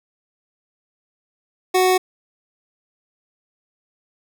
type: tone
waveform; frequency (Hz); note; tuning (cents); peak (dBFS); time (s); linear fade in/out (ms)
25% pulse; 370; F#4; 0; -10; 1.74-1.98; 10
effects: none